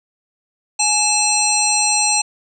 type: harmonic tone with a mistuned harmonic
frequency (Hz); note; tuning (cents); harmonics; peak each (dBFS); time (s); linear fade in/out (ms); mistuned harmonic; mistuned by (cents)
835; G#5; +9; 1 / 3 / 5 / 7 / 9 / 10; -21 / -21 / -21 / -21 / -21 / -21; 0.79-2.22; 10; 3; +82
effects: none